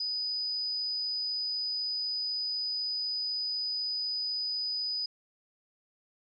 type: tone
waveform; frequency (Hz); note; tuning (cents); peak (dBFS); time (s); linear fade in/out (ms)
sine; 4978; D#8; 0; -30; 0-5.06; 5
effects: none